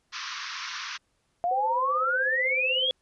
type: band-pass noise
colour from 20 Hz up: pink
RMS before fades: -36 dBFS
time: 0.12-0.98 s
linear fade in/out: 20 ms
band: 1000 to 6100 Hz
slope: 96 dB/octave
type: exponential sweep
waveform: sine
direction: up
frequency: 685 to 3401 Hz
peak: -23 dBFS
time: 1.44-2.91 s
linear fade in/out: 0 ms
type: tone with tremolo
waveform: sine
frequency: 517 Hz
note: C5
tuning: 21 cents flat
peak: -28 dBFS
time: 1.51-2.91 s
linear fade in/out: 2 ms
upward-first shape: sine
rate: 16 Hz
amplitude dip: 70%
effects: pink hiss -72 dBFS RMS until 3.01 s + resampled to 24000 Hz